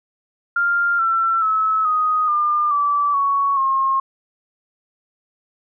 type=tone with pitch steps; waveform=sine; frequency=1396.9 / 1345.4 / 1295.8 / 1248.1 / 1202.1 / 1157.8 / 1115.1 / 1074.1 Hz; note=F6 / E6 / E6 / D#6 / D6 / D6 / C#6 / C6; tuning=0 / +35 / -30 / +5 / +40 / -25 / +10 / +45 cents; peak=-15 dBFS; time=0.56-4 s; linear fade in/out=5 ms; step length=430 ms; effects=none